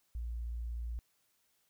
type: tone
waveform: sine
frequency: 58.27 Hz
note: A#1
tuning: in tune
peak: -36 dBFS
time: 0.15-0.99 s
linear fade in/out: 0 ms
effects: white hiss -75 dBFS RMS until 1.69 s